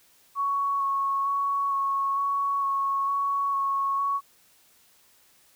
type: tone with vibrato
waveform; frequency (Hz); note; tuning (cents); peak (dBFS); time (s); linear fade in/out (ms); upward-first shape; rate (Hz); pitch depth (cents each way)
sine; 1108.7; C#6; 0; -23; 0.35-4.21; 50; square; 1.1; 11
effects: white hiss -60 dBFS RMS until 5.55 s